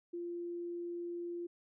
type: tone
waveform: sine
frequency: 346.1 Hz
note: F4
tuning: 16 cents flat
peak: -38 dBFS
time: 0.13-1.47 s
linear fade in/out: 10 ms
effects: none